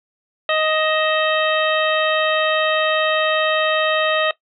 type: harmonic tone with a mistuned harmonic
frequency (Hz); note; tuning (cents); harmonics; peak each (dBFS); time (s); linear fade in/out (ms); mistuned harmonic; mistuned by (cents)
625; D#5; +8; 1 / 2 / 3 / 4 / 5 / 6; -19 / -22 / -24 / -25 / -26 / -27; 0.49-4.31; 2; 4; +86
effects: noise-tail reverb RT60 0.1 s tail -18 dB re dry